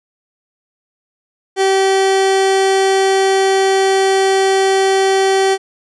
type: tone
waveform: 30% pulse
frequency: 385.7 Hz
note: G4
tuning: 28 cents flat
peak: -8 dBFS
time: 1.56-5.58 s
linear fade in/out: 50 ms
effects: resampled to 22050 Hz